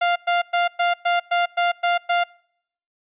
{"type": "tone bursts", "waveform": "sawtooth", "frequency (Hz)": 698.5, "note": "F5", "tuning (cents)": 0, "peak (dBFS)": -13, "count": 9, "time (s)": [0.01, 2.24], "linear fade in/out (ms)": 10, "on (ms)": 150, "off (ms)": 110, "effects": ["noise-tail reverb RT60 0.7 s tail -26 dB re dry", "resampled to 8000 Hz"]}